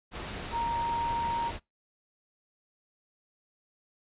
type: tone in noise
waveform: sine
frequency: 932.3 Hz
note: A#5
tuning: in tune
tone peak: -28 dBFS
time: 0.51-1.52 s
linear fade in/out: 50 ms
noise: pink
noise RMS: -38 dBFS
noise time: 0.11-1.6 s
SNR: +7 dB
effects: noise-tail reverb RT60 0.2 s tail -24 dB re dry + resampled to 8000 Hz